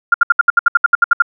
sine tone bursts, 1400 Hz, F6, 4 cents sharp, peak -4 dBFS, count 13, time 0.12-1.222 s, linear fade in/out 5 ms, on 22 ms, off 68 ms, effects none

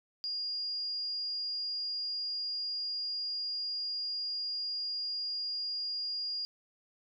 sine tone with amplitude modulation, 4832 Hz, D8, 48 cents sharp, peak -32 dBFS, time 0.24-6.45 s, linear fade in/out 0 ms, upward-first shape sine, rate 214 Hz, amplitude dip 25%, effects none

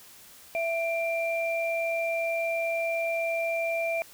sine tone pair together, 664.8 / 2369 Hz, E5 / D7, +15 / +14 cents, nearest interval octave + minor seventh, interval 2199 cents, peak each -27 / -31 dBFS, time 0.55-4.02 s, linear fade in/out 0 ms, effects white hiss -51 dBFS RMS until 4.13 s

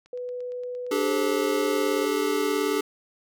click train, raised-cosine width 0.2 ms, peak -37 dBFS, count 14, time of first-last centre 0.06-1.556 s, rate 8.69 Hz
sine tone with pitch glide, 494.8 to 527.3 Hz, B4 to C5, +3 to +13 cents, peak -30 dBFS, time 0.13-2.05 s, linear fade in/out 2 ms, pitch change +110 cents, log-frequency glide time 0.97-1.11 s
square chord, D suspended fourth, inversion none, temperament equal with one note detuned, 293.7 / 392 / 430.7 Hz, D4 / G4 / A4, 0 / 0 / -37 cents, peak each -29 / -28 / -27 dBFS, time 0.91-2.81 s, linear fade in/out 5 ms
effects none

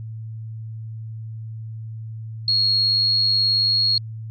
sine tone with amplitude modulation, 4300 Hz, C8, 47 cents sharp, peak -14 dBFS, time 2.48-3.98 s, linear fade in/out 2 ms, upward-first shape sine, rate 98.5 Hz, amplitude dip 40%, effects added 111 Hz sine -30 dBFS peak until 4.3 s

